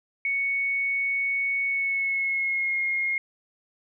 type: tone with pitch glide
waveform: sine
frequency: 2220 to 2144 Hz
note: C#7 to C7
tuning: +2 to +42 cents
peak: -23 dBFS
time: 0.25-3.18 s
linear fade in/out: 2 ms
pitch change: -60 cents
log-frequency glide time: 1.66-2.81 s
effects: none